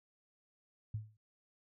sine tone with exponential decay, 107.8 Hz, A2, 35 cents flat, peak -33 dBFS, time 0.94-1.17 s, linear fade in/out 5 ms, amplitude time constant 50 ms, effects none

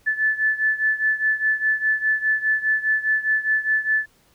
sine beating tone pair, 1741 / 1745.9 Hz, A6 / A6, -19 / -14 cents, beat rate 4.9 Hz, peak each -20 / -23 dBFS, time 0.06-4.06 s, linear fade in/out 20 ms, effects pink hiss -59 dBFS RMS until 4.34 s

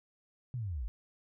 sine linear sweep, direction down, 130.81 to 46.25 Hz, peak -34 dBFS, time 0.54-0.88 s, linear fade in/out 0 ms, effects none

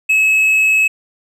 triangle tone, 2579 Hz, E7, 39 cents flat, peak -8 dBFS, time 0.09-0.88 s, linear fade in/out 10 ms, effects none

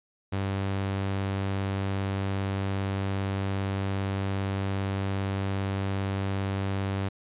sawtooth tone, 97.5 Hz, G2, 9 cents flat, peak -23 dBFS, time 0.32-7.09 s, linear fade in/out 10 ms, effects resampled to 8000 Hz

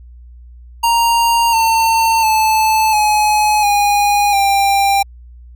square tone with pitch steps, 932.3 / 902.6 / 873.9 / 846.1 / 819.1 / 793.1 Hz, A#5 / A5 / A5 / G#5 / G#5 / G5, 0 / +44 / -12 / +32 / -24 / +20 cents, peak -11 dBFS, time 0.83-5.03 s, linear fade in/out 10 ms, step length 700 ms, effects added 60 Hz sine -35 dBFS peak until 5.55 s

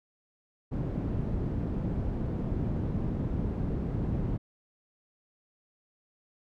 white low-pass noise, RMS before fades -31 dBFS, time 0.71-4.38 s, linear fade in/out 20 ms, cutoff 190 Hz, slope 12 dB/octave, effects none

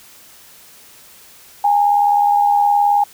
sine tone pair together, 818.9 / 898 Hz, G#5 / A5, -25 / +35 cents, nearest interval major second, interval 160 cents, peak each -11 / -21 dBFS, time 1.64-3.04 s, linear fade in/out 5 ms, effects white hiss -44 dBFS RMS until 3.13 s

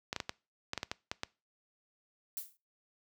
clicks, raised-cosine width 0.2 ms, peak -17 dBFS, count 10, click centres 0.129 / 0.163 / 0.202 / 0.294 / 0.734 / 0.777 / 0.831 / 0.915 / 1.115 / 1.234 s
violet noise with exponential decay, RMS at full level -36 dBFS, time 2.37-2.57 s, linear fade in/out 1 ms, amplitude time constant 42 ms
effects noise-tail reverb RT60 0.3 s tail -23 dB re dry + high-pass 60 Hz 12 dB/octave

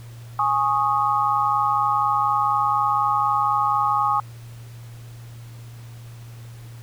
sine chord, Ab suspended fourth, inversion none, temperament equal with one note detuned, 830.6 / 1100.4 / 1244.5 Hz, Ab5 / Db6 / Eb6, 0 / -13 / 0 cents, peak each -22 dBFS, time 0.39-4.2 s, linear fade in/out 2 ms, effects added 117 Hz sine -37 dBFS peak until 6.82 s + pink hiss -50 dBFS RMS until 6.82 s

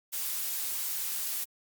blue noise, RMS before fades -33 dBFS, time 0.12-1.45 s, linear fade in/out 20 ms, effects Opus 48 kbps

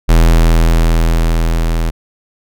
square tone with level ramp, 41.2 Hz, E1, in tune, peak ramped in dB -5 to -13 dBFS, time 0.08-1.91 s, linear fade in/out 20 ms, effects none

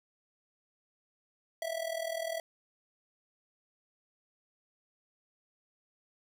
square tone with amplitude modulation, 657 Hz, E5, 6 cents flat, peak -31 dBFS, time 1.62-2.4 s, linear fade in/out 2 ms, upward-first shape sine, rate 40 Hz, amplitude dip 80%, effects none

